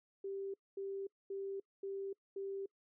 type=tone bursts; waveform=sine; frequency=392 Hz; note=G4; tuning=in tune; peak=-39 dBFS; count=5; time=0.24-2.66 s; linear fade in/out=5 ms; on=300 ms; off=230 ms; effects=noise-tail reverb RT60 0.1 s tail -26 dB re dry